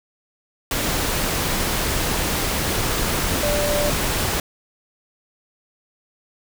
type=tone in noise; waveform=sine; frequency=587.3 Hz; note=D5; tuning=in tune; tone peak=-21 dBFS; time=3.43-3.9 s; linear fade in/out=2 ms; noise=pink; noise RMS=-22 dBFS; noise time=0.71-4.4 s; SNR=-2 dB; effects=none